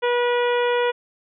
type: harmonic tone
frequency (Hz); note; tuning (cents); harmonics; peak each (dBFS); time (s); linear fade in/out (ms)
485; B4; -31; 1 / 2 / 3 / 4 / 5 / 6 / 7; -19 / -25 / -29 / -31 / -33 / -35 / -36; 0.02-0.92; 20
effects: none

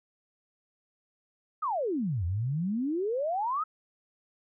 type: exponential two-way sweep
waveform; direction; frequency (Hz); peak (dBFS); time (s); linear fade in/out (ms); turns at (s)
sine; down then up; 1315 to 82.41 to 1315; -27; 1.62-3.64; 10; 2.25
effects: none

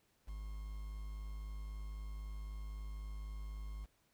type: tone with quantisation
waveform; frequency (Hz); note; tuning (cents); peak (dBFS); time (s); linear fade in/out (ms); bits
triangle; 51.91; G#1; 0; -40; 0.27-3.86; 20; 10
effects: pink hiss -75 dBFS RMS until 4.13 s

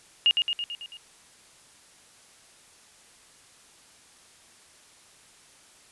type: tone with echo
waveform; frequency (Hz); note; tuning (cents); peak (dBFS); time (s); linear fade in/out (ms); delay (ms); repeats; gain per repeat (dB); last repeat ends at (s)
sine; 2849; F7; +34; -16; 0.26-0.31; 0; 110; 6; -4; 0.97
effects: white hiss -55 dBFS RMS until 5.91 s + resampled to 24000 Hz

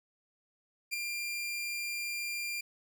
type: tone with ADSR envelope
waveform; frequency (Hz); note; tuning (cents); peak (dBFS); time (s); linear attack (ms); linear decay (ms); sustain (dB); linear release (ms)
sawtooth; 2389; D7; +29; -26; 0.91-2.61; 28; 4; -5; 7
effects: none

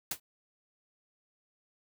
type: noise with exponential decay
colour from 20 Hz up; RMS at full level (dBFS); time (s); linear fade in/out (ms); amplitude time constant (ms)
white; -28; 0.11-0.2; 5; 18
effects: none

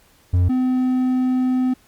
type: tone pair in turn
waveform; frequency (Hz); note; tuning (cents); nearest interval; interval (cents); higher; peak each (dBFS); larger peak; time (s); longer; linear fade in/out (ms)
triangle; 89.3 / 255.2; F2 / C4; +39 / -43; octave + tritone; 1818; second; -11 / -14; first; 0.33-0.49 / 0.49-1.74; second; 10
effects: pink hiss -55 dBFS RMS until 1.87 s + Opus 48 kbps

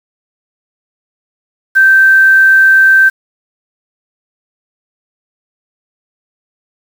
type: tone with quantisation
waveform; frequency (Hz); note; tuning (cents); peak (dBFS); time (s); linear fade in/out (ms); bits
sine; 1558; G6; -11; -3; 1.75-3.1; 20; 5
effects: none

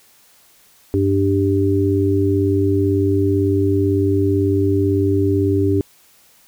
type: harmonic tone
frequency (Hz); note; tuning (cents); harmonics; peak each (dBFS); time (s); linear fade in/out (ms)
98; G2; 0; 1 / 3 / 4; -18 / -18 / -18; 0.94-5.81; 0
effects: white hiss -52 dBFS RMS until 6.47 s

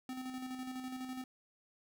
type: tone with tremolo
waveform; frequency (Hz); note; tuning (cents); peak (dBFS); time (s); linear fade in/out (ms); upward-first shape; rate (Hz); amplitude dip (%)
square; 257.1; C4; -30; -40; 0.09-1.24; 2; square; 12; 40
effects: none

